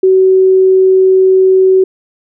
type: tone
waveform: sine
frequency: 377.3 Hz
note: F#4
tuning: 34 cents sharp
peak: -4 dBFS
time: 0.03-1.84 s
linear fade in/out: 5 ms
effects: none